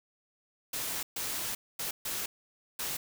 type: noise bursts at uneven times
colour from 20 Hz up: white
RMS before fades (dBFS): -35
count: 5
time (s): 0.73-1.03 / 1.16-1.55 / 1.79-1.91 / 2.05-2.26 / 2.79-2.97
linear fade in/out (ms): 5
effects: none